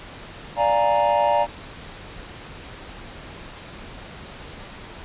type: chord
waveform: triangle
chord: Bb dominant seventh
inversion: first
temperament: equal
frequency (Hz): 587.3 / 698.5 / 830.6 / 932.3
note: D5 / F5 / Ab5 / Bb5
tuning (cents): 0 / 0 / 0 / 0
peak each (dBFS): -19 / -22 / -22 / -19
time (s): 0.56-1.47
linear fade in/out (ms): 50
effects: pink hiss -39 dBFS RMS until 5.04 s + resampled to 8000 Hz